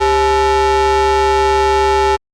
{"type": "ring-modulated tone", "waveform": "square", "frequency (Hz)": 233.1, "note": "A#3", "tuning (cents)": 0, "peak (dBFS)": -8, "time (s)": [0, 2.17], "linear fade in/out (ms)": 20, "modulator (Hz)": 630, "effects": ["low-pass 6000 Hz 12 dB/octave", "Opus 48 kbps"]}